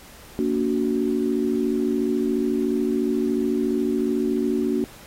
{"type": "chord", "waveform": "sine", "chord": "Bb augmented", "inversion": "none", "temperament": "equal with one note detuned", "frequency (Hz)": [233.1, 287.1, 370], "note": ["Bb3", "D4", "F#4"], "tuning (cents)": [0, -39, 0], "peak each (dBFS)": -24, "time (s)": [0.39, 4.84], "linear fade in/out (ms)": 0, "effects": ["pink hiss -46 dBFS RMS until 5.06 s", "AAC 48 kbps"]}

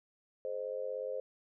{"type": "tone with amplitude modulation", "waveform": "sine", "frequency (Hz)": 523.3, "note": "C5", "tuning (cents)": 0, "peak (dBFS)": -31, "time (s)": [0.45, 1.2], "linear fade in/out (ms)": 0, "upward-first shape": "sine", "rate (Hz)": 96.9, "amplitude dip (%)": 95, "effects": []}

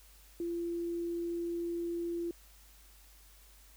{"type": "tone", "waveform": "sine", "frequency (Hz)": 341.7, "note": "F4", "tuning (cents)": -38, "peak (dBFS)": -33, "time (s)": [0.4, 2.31], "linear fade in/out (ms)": 2, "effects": ["added 50 Hz sine -58 dBFS peak until 3.76 s", "white hiss -61 dBFS RMS until 3.76 s"]}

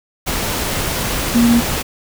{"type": "tone in noise", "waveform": "sine", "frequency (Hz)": 235.7, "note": "A#3", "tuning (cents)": 19, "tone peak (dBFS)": -9, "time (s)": [1.34, 1.61], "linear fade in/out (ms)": 20, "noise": "pink", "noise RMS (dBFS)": -20, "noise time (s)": [0.26, 1.83], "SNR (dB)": 8, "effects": []}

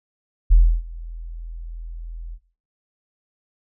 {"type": "tone with ADSR envelope", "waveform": "sine", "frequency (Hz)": 41.53, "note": "E1", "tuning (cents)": 14, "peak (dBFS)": -6, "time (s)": [0.5, 2.39], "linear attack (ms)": 22, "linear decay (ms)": 300, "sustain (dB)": -24, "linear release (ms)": 57, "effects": ["noise-tail reverb RT60 0.4 s tail -17 dB re dry", "tanh soft clip ceiling -3 dBFS"]}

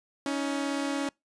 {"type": "tone pair together", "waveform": "sawtooth", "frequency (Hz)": [279.2, 316.3], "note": ["C#4", "D#4"], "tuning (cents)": [13, 29], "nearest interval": "major second", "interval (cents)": 216, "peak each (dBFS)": [-25, -31], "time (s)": [0.26, 1.09], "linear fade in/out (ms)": 2, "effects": ["noise-tail reverb RT60 0.2 s tail -26 dB re dry", "resampled to 22050 Hz"]}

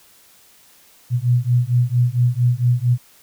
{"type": "beating tone pair", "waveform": "sine", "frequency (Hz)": [120.3, 124.7], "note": ["B2", "B2"], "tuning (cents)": [-45, 17], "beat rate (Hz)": 4.4, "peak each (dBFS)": -17, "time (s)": [1.1, 2.98], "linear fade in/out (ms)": 50, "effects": ["white hiss -51 dBFS RMS until 3.22 s"]}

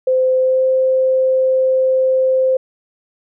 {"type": "tone with pitch glide", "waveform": "sine", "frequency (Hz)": [516, 521.1], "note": ["C5", "C5"], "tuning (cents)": [-24, -7], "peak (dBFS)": -11, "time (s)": [0.07, 2.57], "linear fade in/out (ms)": 5, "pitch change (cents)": 17, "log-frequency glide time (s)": [0.38, 0.65], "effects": []}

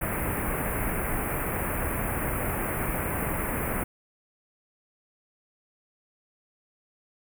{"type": "band-stop noise", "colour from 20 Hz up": "pink", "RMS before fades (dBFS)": -29, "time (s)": [0.01, 3.84], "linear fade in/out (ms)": 10, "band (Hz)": [2400, 9600], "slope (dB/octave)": 48, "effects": []}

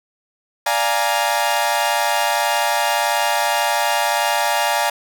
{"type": "chord", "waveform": "sawtooth", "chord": "Bb dominant seventh", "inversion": "first", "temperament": "equal", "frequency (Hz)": [587.3, 698.5, 830.6, 932.3], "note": ["D5", "F5", "Ab5", "Bb5"], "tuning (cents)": [0, 0, 0, 0], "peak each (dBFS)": [-20, -19, -17, -18], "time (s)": [0.66, 4.9], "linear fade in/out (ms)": 5, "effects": []}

